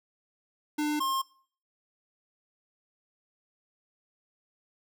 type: tone pair in turn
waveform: square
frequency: 299.5 / 1067.3 Hz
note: D4 / C6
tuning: +34 / +34 cents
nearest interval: octave + minor seventh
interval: 2200 cents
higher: second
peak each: -27 dBFS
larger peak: neither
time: 0.78-1 / 1-1.22 s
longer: neither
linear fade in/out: 10 ms
effects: noise-tail reverb RT60 0.5 s tail -22 dB re dry